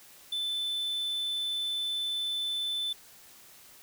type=tone; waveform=triangle; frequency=3520 Hz; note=A7; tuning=in tune; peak=-28 dBFS; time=0.32-2.93 s; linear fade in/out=5 ms; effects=white hiss -54 dBFS RMS until 3.82 s